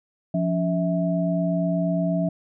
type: tone cluster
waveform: sine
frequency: 173.9 / 282.3 / 650 Hz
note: F3 / C#4 / E5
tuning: -7 / +32 / -24 cents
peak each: -22 / -28 / -26 dBFS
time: 0.34-2.29 s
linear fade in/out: 5 ms
effects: none